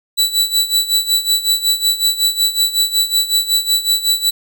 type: tone with tremolo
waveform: sawtooth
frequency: 3951 Hz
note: B7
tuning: in tune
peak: -7 dBFS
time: 0.17-4.31 s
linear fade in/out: 20 ms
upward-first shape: sine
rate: 5.4 Hz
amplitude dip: 80%
effects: none